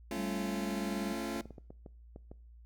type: chord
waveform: sawtooth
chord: A augmented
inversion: none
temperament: just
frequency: 220 / 275 / 343.8 Hz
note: A3 / C#4 / E#4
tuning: 0 / -14 / -27 cents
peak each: -36 dBFS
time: 0.11-1.41 s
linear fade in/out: 2 ms
type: tone with pitch glide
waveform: sine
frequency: 195.9 to 199.44 Hz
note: G3 to G3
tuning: -1 to +30 cents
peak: -37 dBFS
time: 0.16-1.13 s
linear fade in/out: 10 ms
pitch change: +31 cents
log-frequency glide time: 0.49-0.56 s
type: clicks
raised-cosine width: 2 ms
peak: -34 dBFS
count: 9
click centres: 1.362 / 1.411 / 1.456 / 1.507 / 1.582 / 1.705 / 1.862 / 2.161 / 2.315 s
effects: noise-tail reverb RT60 0.5 s tail -22 dB re dry + added 58 Hz sine -52 dBFS peak until 2.65 s